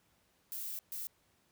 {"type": "noise bursts at uneven times", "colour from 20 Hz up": "violet", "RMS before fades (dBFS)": -41, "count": 2, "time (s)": [[0.52, 0.79], [0.92, 1.07]], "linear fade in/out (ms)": 0, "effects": ["pink hiss -72 dBFS RMS until 1.51 s", "high-pass 60 Hz 12 dB/octave"]}